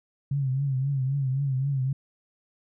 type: tone with vibrato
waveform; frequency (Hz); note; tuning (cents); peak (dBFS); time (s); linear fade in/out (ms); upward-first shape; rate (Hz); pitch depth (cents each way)
sine; 135.4; C#3; -40; -23; 0.31-1.93; 5; triangle; 3.8; 100
effects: none